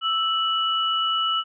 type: tone pair together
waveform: sine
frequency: 1318.5 / 2945 Hz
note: E6 / F#7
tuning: 0 / -9 cents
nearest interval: octave + major second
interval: 1391 cents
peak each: -23 dBFS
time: 0.01-1.44 s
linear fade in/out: 50 ms
effects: none